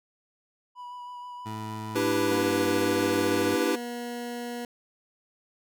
triangle tone with vibrato, 982 Hz, B5, 10 cents flat, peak -36 dBFS, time 0.75-2.44 s, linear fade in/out 50 ms, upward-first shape sine, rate 6.3 Hz, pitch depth 14 cents each way
20% pulse tone with pitch glide, 108.6 to 100.16 Hz, A2 to G2, -22 to +38 cents, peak -30 dBFS, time 1.45-3.56 s, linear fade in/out 20 ms, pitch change -140 cents, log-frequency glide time 2.06-2.46 s
square chord, E minor seventh, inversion third, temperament equal with one note detuned, 293.7 / 331.7 / 392 / 493.9 Hz, D4 / E4 / G4 / B4, 0 / +11 / 0 / 0 cents, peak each -30 dBFS, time 1.95-3.76 s, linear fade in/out 10 ms
20% pulse tone, 240 Hz, B3, 49 cents flat, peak -28 dBFS, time 2.31-4.65 s, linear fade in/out 2 ms
effects none

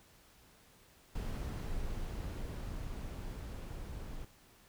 brown noise with level ramp, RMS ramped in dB -38 to -44 dBFS, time 1.15-4.25 s, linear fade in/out 5 ms, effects pink hiss -63 dBFS RMS until 4.68 s

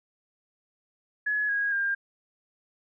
sine tone with pitch steps, 1694 / 1645 / 1602 Hz, G#6 / G#6 / G6, +34 / -17 / +37 cents, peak -24 dBFS, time 1.26-1.95 s, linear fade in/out 10 ms, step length 230 ms, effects none

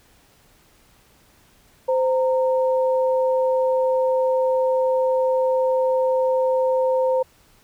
sine tone pair together, 518 / 923 Hz, C5 / A#5, -17 / -17 cents, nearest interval minor seventh, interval 1000 cents, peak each -17 / -26 dBFS, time 1.88-7.23 s, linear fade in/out 10 ms, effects pink hiss -56 dBFS RMS until 7.63 s

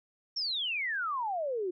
sine exponential sweep, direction down, 5588 to 346.8 Hz, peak -30 dBFS, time 0.36-1.71 s, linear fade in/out 10 ms, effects none

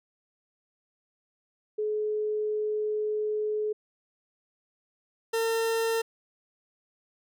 sine / 40% pulse tone pair in turn, 425.6 / 453.8 Hz, G#4 / A#4, +42 / -47 cents, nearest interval minor second, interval 111 cents, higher second, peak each -26 / -24 dBFS, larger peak second, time 1.78-3.73 / 5.33-6.02 s, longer first, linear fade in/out 10 ms, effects none

